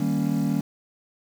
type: chord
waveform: triangle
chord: Eb dominant seventh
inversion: none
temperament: equal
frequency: 155.56 / 196 / 233.1 / 277.2 Hz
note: Eb3 / G3 / Bb3 / Db4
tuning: 0 / 0 / 0 / 0 cents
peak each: -25 dBFS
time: 0-0.61 s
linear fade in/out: 5 ms
effects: 7-bit